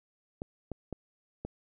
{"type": "clicks", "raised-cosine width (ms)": 2, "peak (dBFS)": -23, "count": 4, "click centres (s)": [0.419, 0.717, 0.927, 1.45], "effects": []}